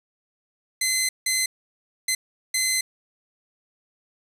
10% pulse tone bursts at uneven times, 2053 Hz, C7, 33 cents flat, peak -11 dBFS, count 4, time 0.81-1.09 / 1.26-1.46 / 2.08-2.15 / 2.54-2.81 s, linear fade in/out 5 ms, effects low-pass 12000 Hz 12 dB/octave + 8-bit

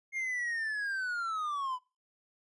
triangle linear sweep, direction down, 2143 to 987.8 Hz, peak -30 dBFS, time 0.12-1.79 s, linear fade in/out 50 ms, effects noise-tail reverb RT60 0.3 s tail -24 dB re dry + resampled to 24000 Hz

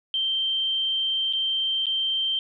sine tone with dropouts, 3136 Hz, G7, in tune, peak -22 dBFS, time 0.14-2.39 s, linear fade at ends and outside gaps 1 ms, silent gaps 1.327-1.334 / 1.857-1.867 s, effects none

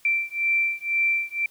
sine beating tone pair, 2346 / 2348 Hz, D7 / D7, -2 / -1 cents, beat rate 2 Hz, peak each -24 dBFS, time 0.05-1.46 s, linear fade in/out 2 ms, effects white hiss -57 dBFS RMS until 1.5 s

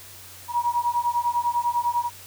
sine beating tone pair, 952 / 962 Hz, A#5 / B5, +36 / -46 cents, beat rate 10 Hz, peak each -24 dBFS, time 0.48-2.1 s, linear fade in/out 50 ms, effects added 93 Hz sine -51 dBFS peak until 2.26 s + white hiss -44 dBFS RMS until 2.26 s

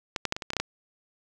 clicks, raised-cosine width 0.2 ms, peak -11 / -9 / -8 / -16 / -17 / -12 / -14 / -8 / -10 dBFS, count 9, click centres 0.162 / 0.253 / 0.324 / 0.365 / 0.422 / 0.504 / 0.534 / 0.567 / 0.6 s, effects none

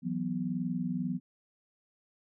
sine chord, E suspended second, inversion none, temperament equal, 164.81 / 185 / 246.9 Hz, E3 / F#3 / B3, 0 / 0 / 0 cents, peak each -36 / -34 / -34 dBFS, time 0.02-1.2 s, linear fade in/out 50 ms, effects none

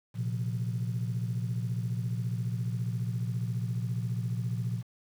sine chord, Bb suspended second, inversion none, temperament just, 116.54 / 131.11 / 174.81 Hz, Bb2 / C3 / F3, 0 / +4 / +2 cents, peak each -30 / -35 / -36 dBFS, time 0.14-4.83 s, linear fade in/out 50 ms, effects tanh soft clip ceiling -22 dBFS + 9-bit

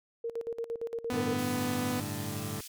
sine tone with tremolo, 463 Hz, A#4, 12 cents flat, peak -31 dBFS, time 0.24-1.38 s, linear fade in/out 5 ms, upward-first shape square, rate 8.7 Hz, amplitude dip 80%
sawtooth tone, 248.3 Hz, B3, 9 cents sharp, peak -27 dBFS, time 1.1-2 s, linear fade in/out 0 ms
20% pulse chord, G suspended second, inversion none, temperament equal, 98 / 110 / 146.83 Hz, G2 / A2 / D3, 0 / 0 / 0 cents, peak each -34 dBFS, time 1.12-2.61 s, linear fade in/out 5 ms
white band-pass noise, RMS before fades -45 dBFS, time 1.38-2.68 s, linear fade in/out 10 ms, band 3000 to 14000 Hz, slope 12 dB/octave
effects none

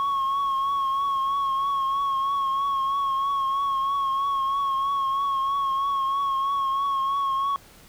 sine tone with vibrato, 1097 Hz, C#6, 18 cents flat, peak -19 dBFS, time 0-7.56 s, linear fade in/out 0 ms, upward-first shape triangle, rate 3.1 Hz, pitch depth 40 cents each way, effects tanh soft clip ceiling -21 dBFS + pink hiss -51 dBFS RMS until 7.88 s

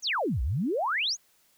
sine exponential two-way sweep, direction down then up, 7060 to 55 to 7060 Hz, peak -25 dBFS, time 0.02-1.17 s, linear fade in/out 50 ms, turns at 0.42 s, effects white hiss -65 dBFS RMS until 1.57 s

